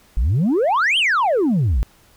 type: exponential two-way sweep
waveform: sine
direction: up then down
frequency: 46.96 to 3256 to 46.96 Hz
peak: -12 dBFS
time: 0.17-1.83 s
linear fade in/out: 0 ms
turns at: 0.98 s
effects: tanh soft clip ceiling -13 dBFS + pink hiss -53 dBFS RMS until 2.16 s